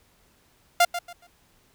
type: tone with echo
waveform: sawtooth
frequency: 698.5 Hz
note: F5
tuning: in tune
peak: -11 dBFS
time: 0.8-0.85 s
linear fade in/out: 5 ms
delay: 140 ms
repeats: 3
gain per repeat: -12 dB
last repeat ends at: 1.27 s
effects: pink hiss -62 dBFS RMS until 1.74 s